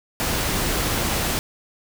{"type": "noise", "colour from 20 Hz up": "pink", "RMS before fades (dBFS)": -23, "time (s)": [0.2, 1.39], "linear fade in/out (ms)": 0, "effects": []}